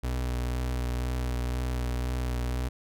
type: tone with vibrato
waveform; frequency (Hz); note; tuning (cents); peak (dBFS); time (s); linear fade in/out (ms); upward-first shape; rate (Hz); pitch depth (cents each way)
35% pulse; 61.74; B1; 0; -26; 0.03-2.69; 10; sine; 2; 21
effects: none